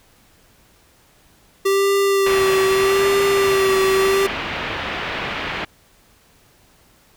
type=tone with vibrato; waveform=square; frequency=390 Hz; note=G4; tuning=9 cents flat; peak=-15 dBFS; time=1.65-4.27 s; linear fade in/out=10 ms; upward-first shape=sine; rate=0.8 Hz; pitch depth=29 cents each way
type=low-pass noise; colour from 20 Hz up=white; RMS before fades=-26 dBFS; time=2.26-5.65 s; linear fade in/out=5 ms; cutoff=2900 Hz; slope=24 dB/octave
effects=pink hiss -54 dBFS RMS until 7.16 s